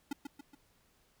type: tone with echo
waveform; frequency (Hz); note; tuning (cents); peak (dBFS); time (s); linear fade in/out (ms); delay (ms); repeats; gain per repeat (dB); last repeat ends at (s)
square; 283.9; C#4; +41; -34; 0.11-0.13; 5; 140; 3; -6; 0.55
effects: pink hiss -70 dBFS RMS until 1.2 s